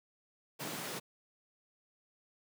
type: high-pass noise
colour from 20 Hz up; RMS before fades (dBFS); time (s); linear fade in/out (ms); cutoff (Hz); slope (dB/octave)
pink; -41; 0.59-1; 20; 130; 48
effects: none